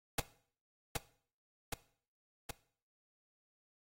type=noise with echo; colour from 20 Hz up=pink; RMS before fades=-31 dBFS; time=0.18-0.2 s; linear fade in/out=5 ms; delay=770 ms; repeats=3; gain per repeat=-3 dB; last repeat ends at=2.51 s; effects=noise-tail reverb RT60 0.5 s tail -18 dB re dry + AAC 48 kbps